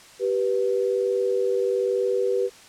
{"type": "tone pair together", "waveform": "sine", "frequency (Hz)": [389, 490.2], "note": ["G4", "B4"], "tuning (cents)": [-13, -13], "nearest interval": "major third", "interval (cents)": 400, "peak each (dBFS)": -23, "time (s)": [0.19, 2.5], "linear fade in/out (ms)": 50, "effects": ["white hiss -48 dBFS RMS until 2.68 s", "low-pass 8000 Hz 12 dB/octave"]}